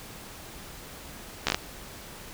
slowing click train, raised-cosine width 0.2 ms, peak -6 dBFS, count 5, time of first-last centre 1.47-1.545 s, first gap 14 ms, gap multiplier 1.2, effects pink hiss -44 dBFS RMS until 2.33 s

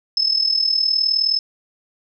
sine tone with amplitude modulation, 5220 Hz, E8, 18 cents flat, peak -12 dBFS, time 0.17-1.39 s, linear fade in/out 2 ms, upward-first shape sine, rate 39.4 Hz, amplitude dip 75%, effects none

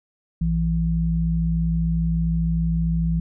sine tone pair together, 58.44 / 165.3 Hz, A#1 / E3, +5 / +5 cents, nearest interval octave + tritone, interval 1800 cents, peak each -23 / -20 dBFS, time 0.41-3.2 s, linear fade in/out 5 ms, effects none

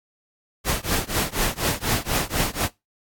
pink noise with tremolo, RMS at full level -20 dBFS, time 0.64-2.69 s, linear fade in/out 50 ms, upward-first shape triangle, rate 4.1 Hz, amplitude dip 100%, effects noise-tail reverb RT60 0.2 s tail -21 dB re dry + AAC 64 kbps

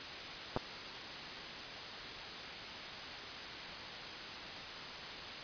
clicks, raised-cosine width 1 ms, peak -19 / -23 dBFS, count 2, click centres 0.564 / 0.572 s, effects white hiss -44 dBFS RMS until 5.43 s + resampled to 11025 Hz

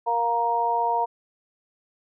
harmonic tone, 234.4 Hz, A#3, 10 cents sharp, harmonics 2 / 3 / 4, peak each -30 / -26 / -22 dBFS, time 0.06-1.06 s, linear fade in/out 20 ms, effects none

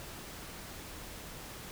silence, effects pink hiss -46 dBFS RMS until 1.71 s

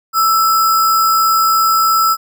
sine tone with sample-and-hold, 1318.5 Hz, E6, in tune, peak -9 dBFS, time 0.13-2.17 s, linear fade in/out 50 ms, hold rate 6300 Hz, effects none

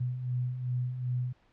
sine beating tone pair, 122.7 / 125.3 Hz, B2 / B2, -11 / +25 cents, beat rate 2.6 Hz, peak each -38 / -30 dBFS, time 0-1.33 s, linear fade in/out 10 ms, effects pink hiss -66 dBFS RMS until 1.52 s + low-pass 3000 Hz 12 dB/octave

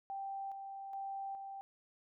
sine tone with tremolo, 784 Hz, G5, in tune, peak -39 dBFS, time 0.1-1.61 s, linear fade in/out 0 ms, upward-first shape square, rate 1.2 Hz, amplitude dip 40%, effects none

